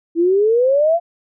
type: exponential sweep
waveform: sine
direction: up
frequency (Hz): 325.8 to 701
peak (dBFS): -11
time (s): 0.15-1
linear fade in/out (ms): 50
effects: none